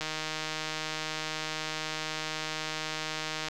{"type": "click train", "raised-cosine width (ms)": 0.2, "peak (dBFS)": -16, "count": 543, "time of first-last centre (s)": [0.01, 3.484], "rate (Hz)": 156, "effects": []}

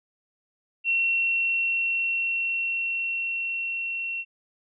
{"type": "tone with level ramp", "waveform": "sine", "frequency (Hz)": 2722, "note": "F7", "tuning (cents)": -45, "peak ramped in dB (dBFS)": [-20, -28], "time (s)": [0.84, 4.25], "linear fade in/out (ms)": 50, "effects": []}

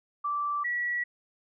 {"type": "tone pair in turn", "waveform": "sine", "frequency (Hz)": [1167, 1934.5], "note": ["D6", "B6"], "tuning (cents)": [-11, -36], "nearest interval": "major sixth", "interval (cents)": 875, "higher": "second", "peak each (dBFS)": -27, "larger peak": "neither", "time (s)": [[0.24, 0.64], [0.64, 1.04]], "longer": "neither", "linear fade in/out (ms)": 10, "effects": []}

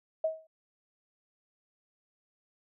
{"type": "tone with exponential decay", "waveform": "sine", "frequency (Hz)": 638, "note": "D#5", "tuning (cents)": 43, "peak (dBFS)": -23, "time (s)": [0.24, 0.47], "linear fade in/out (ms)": 5, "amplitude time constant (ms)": 49, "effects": []}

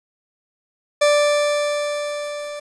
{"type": "tone with level ramp", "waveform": "40% pulse", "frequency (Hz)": 587.3, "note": "D5", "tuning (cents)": 0, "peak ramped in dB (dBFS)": [-11, -28], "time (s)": [1.01, 2.6], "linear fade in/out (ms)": 10, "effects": ["resampled to 22050 Hz", "8-bit"]}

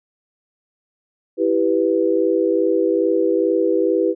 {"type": "chord", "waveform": "sine", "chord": "E minor", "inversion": "none", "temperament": "equal", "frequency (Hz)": [329.6, 392, 493.9], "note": ["E4", "G4", "B4"], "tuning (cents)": [0, 0, 0], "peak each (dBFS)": -19, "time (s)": [1.37, 4.15], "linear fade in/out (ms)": 50, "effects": []}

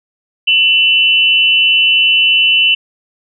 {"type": "tone pair together", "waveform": "sine", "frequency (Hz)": [2700, 2977], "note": ["E7", "F#7"], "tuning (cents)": [41, 10], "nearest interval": "major second", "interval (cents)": 169, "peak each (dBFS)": -10, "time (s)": [0.47, 2.75], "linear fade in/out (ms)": 10, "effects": []}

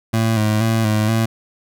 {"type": "tone with vibrato", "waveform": "25% pulse", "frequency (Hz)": 110, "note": "A2", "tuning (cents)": 0, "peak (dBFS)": -11, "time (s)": [0.13, 1.26], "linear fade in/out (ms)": 10, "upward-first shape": "square", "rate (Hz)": 2.1, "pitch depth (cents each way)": 42, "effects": []}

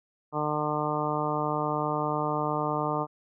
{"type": "harmonic tone", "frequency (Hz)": 150.5, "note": "D3", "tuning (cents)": 43, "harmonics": [1, 2, 3, 4, 5, 6, 7, 8], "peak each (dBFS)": [-34, -34, -34, -34, -34, -34, -34, -34], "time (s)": [0.32, 3.07], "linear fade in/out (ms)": 50, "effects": []}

